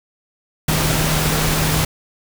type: tone in noise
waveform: sine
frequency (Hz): 155.56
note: D#3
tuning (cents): 0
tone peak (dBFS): -20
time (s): 0.68-1.85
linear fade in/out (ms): 5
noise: pink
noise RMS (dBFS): -19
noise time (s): 0.68-1.85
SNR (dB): -4
effects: none